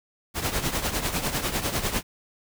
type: noise with tremolo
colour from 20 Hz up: pink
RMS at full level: -24 dBFS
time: 0.34-2.03 s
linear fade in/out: 50 ms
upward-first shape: triangle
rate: 10 Hz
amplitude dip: 75%
effects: none